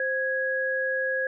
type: tone pair together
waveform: sine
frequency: 524 / 1660.1 Hz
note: C5 / G#6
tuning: +2 / -1 cents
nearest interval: octave + minor sixth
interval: 1997 cents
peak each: -28 / -26 dBFS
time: 0-1.27 s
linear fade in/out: 2 ms
effects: none